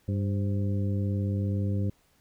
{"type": "harmonic tone with a mistuned harmonic", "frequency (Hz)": 99.2, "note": "G2", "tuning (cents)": 21, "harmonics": [1, 2, 3, 4, 5], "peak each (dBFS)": [-26, -32, -38, -42, -42], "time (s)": [0.08, 1.9], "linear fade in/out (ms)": 5, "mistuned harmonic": 5, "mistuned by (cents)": 76, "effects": ["pink hiss -66 dBFS RMS until 2.2 s"]}